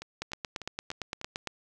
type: two click trains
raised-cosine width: 0.2 ms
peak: -23 / -16 dBFS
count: 5 / 12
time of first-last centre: 0.02-1.214 / 0.22-1.473 s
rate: 3.35 / 8.78 Hz
effects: none